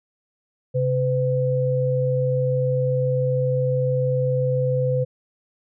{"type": "tone pair together", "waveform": "sine", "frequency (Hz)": [133.29, 506], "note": ["C3", "B4"], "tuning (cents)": [32, 42], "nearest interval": "octave + major seventh", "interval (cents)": 2310, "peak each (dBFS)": [-21, -21], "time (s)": [0.74, 5.05], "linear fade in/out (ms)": 20, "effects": []}